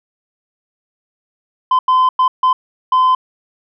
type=tone bursts at uneven times; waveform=sine; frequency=1025 Hz; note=C6; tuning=36 cents flat; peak=-6 dBFS; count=5; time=1.71-1.79 / 1.88-2.09 / 2.19-2.28 / 2.43-2.53 / 2.92-3.15 s; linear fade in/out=5 ms; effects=tanh soft clip ceiling -8 dBFS